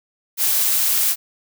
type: noise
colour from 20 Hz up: blue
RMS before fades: -18 dBFS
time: 0.37-1.16 s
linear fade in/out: 50 ms
effects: none